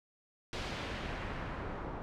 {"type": "noise with low-pass filter sweep", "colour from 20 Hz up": "pink", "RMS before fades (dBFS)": -40, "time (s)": [0.53, 2.02], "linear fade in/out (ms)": 0, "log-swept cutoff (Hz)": [4500, 1000], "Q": 1, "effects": []}